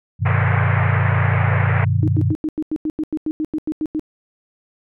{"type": "chord", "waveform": "sine", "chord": "G augmented", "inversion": "none", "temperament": "equal with one note detuned", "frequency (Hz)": [98, 123.47, 154.49], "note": ["G2", "B2", "D#3"], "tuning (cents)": [0, 0, -12], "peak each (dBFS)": [-17, -19, -22], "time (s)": [0.19, 2.35], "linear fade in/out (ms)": 50}
{"type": "band-pass noise", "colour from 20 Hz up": "white", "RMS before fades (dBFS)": -24, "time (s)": [0.25, 1.85], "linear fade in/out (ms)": 10, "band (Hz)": [420, 2200], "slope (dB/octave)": 48}
{"type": "tone bursts", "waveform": "sine", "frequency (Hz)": 309.7, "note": "D#4", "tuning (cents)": -8, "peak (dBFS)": -18, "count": 15, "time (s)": [2.03, 3.995], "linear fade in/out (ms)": 0, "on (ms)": 47, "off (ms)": 90}
{"effects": []}